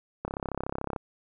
click train, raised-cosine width 1 ms, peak -17 dBFS, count 25, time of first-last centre 0.25-0.962 s, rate 33.7 Hz, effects none

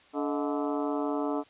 harmonic tone with a mistuned harmonic, 144.8 Hz, D3, 24 cents flat, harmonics 2 / 3 / 4 / 5 / 6 / 7 / 8 / 9, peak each -30 / -34 / -36 / -38 / -40 / -41 / -42 / -43 dBFS, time 0.13-1.44 s, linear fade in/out 50 ms, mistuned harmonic 4, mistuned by +130 cents, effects white hiss -58 dBFS RMS until 1.49 s + resampled to 8000 Hz

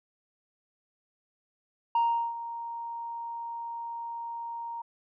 sine tone with ADSR envelope, 932 Hz, A#5, 1 cent flat, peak -19 dBFS, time 1.95-4.82 s, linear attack 4 ms, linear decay 380 ms, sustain -15 dB, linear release 8 ms, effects tanh soft clip ceiling -20 dBFS

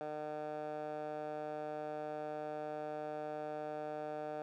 15% pulse tone with band-pass filter, 151.6 Hz, D#3, 45 cents flat, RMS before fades -42 dBFS, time 0.01-4.42 s, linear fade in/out 0 ms, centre 720 Hz, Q 2.6, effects none

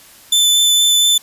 sawtooth tone with vibrato, 3520 Hz, A7, in tune, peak -7 dBFS, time 0.32-1.18 s, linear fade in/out 5 ms, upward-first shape sine, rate 4.3 Hz, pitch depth 8 cents each way, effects white hiss -43 dBFS RMS until 1.22 s + resampled to 32000 Hz

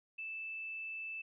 sine tone, 2637 Hz, E7, in tune, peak -40 dBFS, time 0.18-1.22 s, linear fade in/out 10 ms, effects none

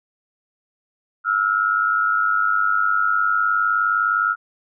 sine tone pair together, 1318.5 / 1418.2 Hz, E6 / F6, 0 / +26 cents, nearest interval minor second, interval 126 cents, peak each -19 dBFS, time 1.24-4.36 s, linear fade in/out 50 ms, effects none

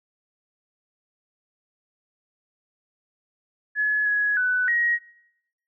sine tone with pitch steps, 1701 / 1676 / 1495 / 1890 Hz, G#6 / G#6 / F#6 / A#6, +41 / +15 / +17 / +23 cents, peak -19 dBFS, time 3.75-4.99 s, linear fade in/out 50 ms, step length 310 ms, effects noise-tail reverb RT60 0.8 s tail -21 dB re dry

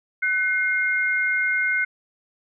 sine tone pair together, 1500 / 2129 Hz, F#6 / C7, +23 / +30 cents, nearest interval tritone, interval 607 cents, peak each -22 dBFS, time 0.22-1.85 s, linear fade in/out 10 ms, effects none

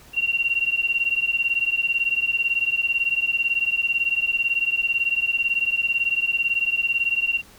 sine beating tone pair, 2749 / 2767 Hz, F7 / F7, -28 / -17 cents, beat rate 18 Hz, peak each -22 / -23 dBFS, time 0.13-7.42 s, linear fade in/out 50 ms, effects pink hiss -49 dBFS RMS until 7.58 s

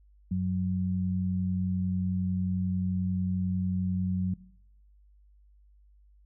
sine tone pair together, 93.3 / 184.51 Hz, F#2 / F#3, +15 / -5 cents, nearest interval octave, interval 1180 cents, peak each -31 / -27 dBFS, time 0.31-4.34 s, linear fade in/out 5 ms, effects noise-tail reverb RT60 0.7 s tail -20 dB re dry + added 50 Hz sine -56 dBFS peak until 6.25 s

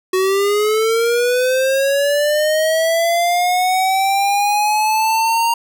square linear sweep, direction up, 370 to 932.3 Hz, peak -14 dBFS, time 0.13-5.54 s, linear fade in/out 5 ms, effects none

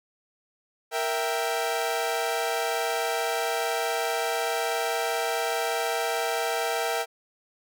sawtooth chord, E diminished, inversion second, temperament equal, 466.2 / 659.3 / 784 Hz, Bb4 / E5 / G5, 0 / 0 / 0 cents, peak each -26 dBFS, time 0.91-7.06 s, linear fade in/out 50 ms, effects none

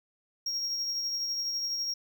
triangle tone with tremolo, 5588 Hz, F8, in tune, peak -27 dBFS, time 0.46-1.94 s, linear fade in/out 5 ms, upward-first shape triangle, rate 12 Hz, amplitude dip 35%, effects none

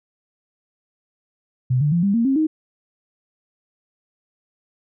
sine tone with pitch steps, 127 / 147.58 / 171.49 / 199.28 / 231.6 / 269.1 / 312.7 Hz, B2 / D3 / F3 / G3 / A#3 / C4 / D#4, +49 / +9 / -31 / +29 / -11 / +49 / +9 cents, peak -15 dBFS, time 1.7-2.47 s, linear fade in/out 10 ms, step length 110 ms, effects none

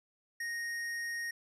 triangle tone with tanh clipping, 1864.7 Hz, A#6, in tune, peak -37 dBFS, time 0.4-1.31 s, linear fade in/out 5 ms, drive 18 dB, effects resampled to 32000 Hz

